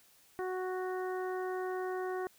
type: harmonic tone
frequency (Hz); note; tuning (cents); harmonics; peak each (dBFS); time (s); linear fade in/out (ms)
370; F#4; 0; 1 / 2 / 3 / 4 / 5; -35 / -41 / -45 / -47 / -49; 0.39-2.27; 0
effects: white hiss -64 dBFS RMS until 2.38 s